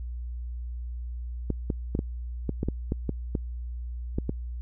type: clicks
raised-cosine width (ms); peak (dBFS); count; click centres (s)
3; -14; 12; 1.503 / 1.702 / 1.951 / 1.991 / 2.493 / 2.631 / 2.686 / 2.921 / 3.093 / 3.352 / 4.185 / 4.294
effects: added 60 Hz sine -32 dBFS peak until 4.61 s